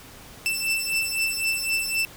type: beating tone pair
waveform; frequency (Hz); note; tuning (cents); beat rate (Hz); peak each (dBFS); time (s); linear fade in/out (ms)
sawtooth; 2660 / 2663.9; E7 / E7; +15 / +18; 3.9; -23; 0.46-2.05; 0
effects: pink hiss -45 dBFS RMS until 2.16 s